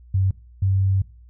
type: tone pair in turn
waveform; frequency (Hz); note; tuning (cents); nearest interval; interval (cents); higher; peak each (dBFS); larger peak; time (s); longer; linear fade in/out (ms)
sine; 95.5 / 96.39; G2 / G2; -45 / -29; unison; 16; second; -16; neither; 0.14-0.31 / 0.62-1.02; second; 5
effects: noise-tail reverb RT60 0.4 s tail -20 dB re dry + added 60 Hz sine -44 dBFS peak until 1.29 s